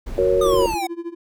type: noise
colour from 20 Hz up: brown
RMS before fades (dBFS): -30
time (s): 0.06-0.75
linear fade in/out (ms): 10
type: chord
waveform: sine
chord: F# major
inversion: none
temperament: equal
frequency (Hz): 370 / 466.2 / 554.4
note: F#4 / A#4 / C#5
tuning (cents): 0 / 0 / 0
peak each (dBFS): -19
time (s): 0.18-0.66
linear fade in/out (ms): 2
type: exponential sweep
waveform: square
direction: down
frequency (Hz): 1244.5 to 740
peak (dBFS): -23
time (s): 0.41-0.87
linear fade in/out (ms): 5
type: tone with tremolo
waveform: triangle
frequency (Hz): 339.7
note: F4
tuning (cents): -48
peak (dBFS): -22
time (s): 0.44-1.15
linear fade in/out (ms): 20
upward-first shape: sine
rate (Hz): 13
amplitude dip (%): 90
effects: none